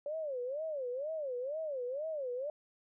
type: tone with vibrato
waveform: sine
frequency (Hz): 560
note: C#5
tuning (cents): +18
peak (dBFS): -35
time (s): 0.06-2.5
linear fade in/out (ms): 2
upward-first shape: sine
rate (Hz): 2.1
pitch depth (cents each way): 240
effects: none